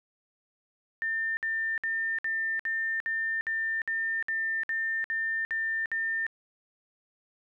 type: tone bursts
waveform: sine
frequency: 1800 Hz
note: A6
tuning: 39 cents sharp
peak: -27 dBFS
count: 13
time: 1.02-6.266 s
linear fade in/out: 0 ms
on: 350 ms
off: 58 ms
effects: none